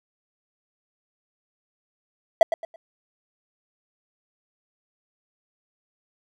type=tone with echo; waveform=triangle; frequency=659.3 Hz; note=E5; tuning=in tune; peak=-7 dBFS; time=2.41-2.43 s; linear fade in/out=2 ms; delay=110 ms; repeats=3; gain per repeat=-11 dB; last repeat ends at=2.76 s; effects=none